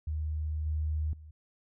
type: tone with level steps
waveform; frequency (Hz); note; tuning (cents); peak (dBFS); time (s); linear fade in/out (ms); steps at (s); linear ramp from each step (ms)
sine; 77; D#2; -17; -30 / -28 / -46; 0.07-1.31; 5; 0.66 / 1.13; 2
effects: none